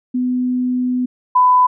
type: tone pair in turn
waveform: sine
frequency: 250.6 / 1000.3 Hz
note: B3 / B5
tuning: +25 / +22 cents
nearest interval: 2 octaves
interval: 2397 cents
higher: second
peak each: -15 / -8 dBFS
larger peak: second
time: 0.14-1.06 / 1.35-1.67 s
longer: first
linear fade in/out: 10 ms
effects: none